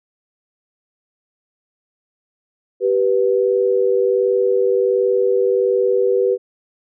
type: tone pair together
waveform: sine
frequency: 388.7 / 490.1 Hz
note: G4 / B4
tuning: -15 / -13 cents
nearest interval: major third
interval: 402 cents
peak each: -16 dBFS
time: 2.8-6.38 s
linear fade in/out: 50 ms
effects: none